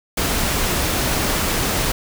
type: noise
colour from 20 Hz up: pink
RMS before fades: -20 dBFS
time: 0.17-1.92 s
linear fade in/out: 5 ms
effects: none